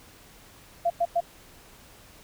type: tone bursts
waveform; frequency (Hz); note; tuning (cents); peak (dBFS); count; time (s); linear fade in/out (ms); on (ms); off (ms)
sine; 686; F5; -31; -20; 3; 0.85-1.206; 10; 52; 100
effects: pink hiss -52 dBFS RMS until 2.23 s